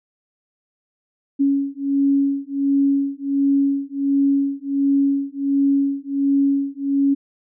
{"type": "beating tone pair", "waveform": "sine", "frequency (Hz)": [277.2, 278.6], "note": ["C#4", "C#4"], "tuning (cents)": [0, 9], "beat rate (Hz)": 1.4, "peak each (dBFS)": [-19, -19], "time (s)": [1.39, 7.15], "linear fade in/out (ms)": 20, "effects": []}